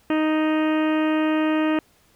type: harmonic tone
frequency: 311.1 Hz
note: D#4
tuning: in tune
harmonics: 1 / 2 / 3 / 4 / 5 / 6 / 7 / 8 / 9 / 10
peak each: -19 / -27 / -32 / -32 / -36 / -34 / -43 / -36 / -39 / -44 dBFS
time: 0.1-1.79 s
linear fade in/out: 2 ms
effects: pink hiss -59 dBFS RMS until 2.15 s